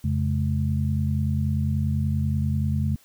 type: tone cluster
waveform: sine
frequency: 86.6 / 136.9 / 213.3 Hz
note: F2 / C#3 / G#3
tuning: -14 / -21 / +46 cents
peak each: -24 / -25 / -28 dBFS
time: 0.04-2.96 s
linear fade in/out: 5 ms
effects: white hiss -57 dBFS RMS until 3.04 s